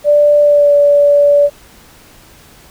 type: tone with pitch glide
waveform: sine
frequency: 587.3 to 576.9 Hz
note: D5 to D5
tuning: 0 to -31 cents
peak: -5 dBFS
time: 0.04-1.5 s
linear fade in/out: 50 ms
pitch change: -31 cents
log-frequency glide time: 0.4-0.73 s
effects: pink hiss -42 dBFS RMS until 2.7 s